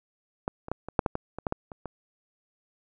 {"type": "clicks", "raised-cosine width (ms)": 1, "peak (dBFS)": [-14, -24, -14, -22, -6, -10, -15, -21, -13, -13, -26, -21], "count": 12, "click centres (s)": [0.479, 0.684, 0.716, 0.886, 0.992, 1.062, 1.154, 1.386, 1.468, 1.524, 1.718, 1.857], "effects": []}